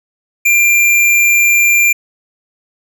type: tone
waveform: square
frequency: 2380 Hz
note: D7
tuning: 22 cents sharp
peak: -8 dBFS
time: 0.45-1.93 s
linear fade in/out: 10 ms
effects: none